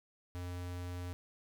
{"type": "tone", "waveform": "square", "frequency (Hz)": 89, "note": "F2", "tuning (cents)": 33, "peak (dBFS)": -40, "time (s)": [0.35, 1.13], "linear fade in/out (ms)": 0, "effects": []}